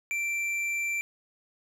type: tone with tanh clipping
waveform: sine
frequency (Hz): 2349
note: D7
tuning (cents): 0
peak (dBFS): -29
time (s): 0.11-1.01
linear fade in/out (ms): 0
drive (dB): 9
effects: none